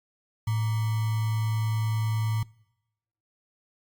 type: tone with sample-and-hold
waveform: sine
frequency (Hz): 110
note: A2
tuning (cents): 0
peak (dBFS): -23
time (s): 0.47-2.43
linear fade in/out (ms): 5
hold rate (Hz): 1050
effects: noise-tail reverb RT60 0.9 s tail -25 dB re dry + Opus 48 kbps